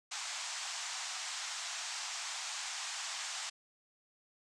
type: band-pass noise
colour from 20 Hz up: white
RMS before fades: -41 dBFS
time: 0.11-3.5 s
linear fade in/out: 10 ms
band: 700 to 7900 Hz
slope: 48 dB/octave
effects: none